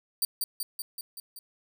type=tone with echo; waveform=10% pulse; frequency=4638 Hz; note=D8; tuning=22 cents flat; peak=-17 dBFS; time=0.22-0.25 s; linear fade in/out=2 ms; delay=190 ms; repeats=6; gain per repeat=-3 dB; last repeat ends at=1.39 s; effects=none